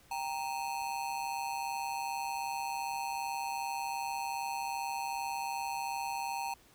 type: ring-modulated tone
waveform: square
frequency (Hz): 861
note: A5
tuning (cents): -38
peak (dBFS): -32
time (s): 0.11-6.54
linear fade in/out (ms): 5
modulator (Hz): 71.3
effects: pink hiss -62 dBFS RMS until 6.74 s